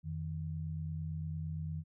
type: tone pair together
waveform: sine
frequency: 88 / 156.8 Hz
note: F2 / D#3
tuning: +14 / +14 cents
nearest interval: minor seventh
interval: 1000 cents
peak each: -40 / -38 dBFS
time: 0.03-1.84 s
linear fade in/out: 50 ms
effects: none